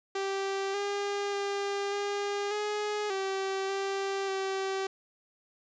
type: tone with pitch steps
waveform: sawtooth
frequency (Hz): 390.4 / 404 / 400.7 / 405.2 / 418.7 / 386.3 / 391.5 / 385.7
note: G4 / G#4 / G4 / G#4 / G#4 / G4 / G4 / G4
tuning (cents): -7 / -48 / +38 / -43 / +14 / -25 / -2 / -28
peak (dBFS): -26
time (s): 0.15-4.87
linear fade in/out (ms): 5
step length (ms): 590
effects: resampled to 16000 Hz + 11-bit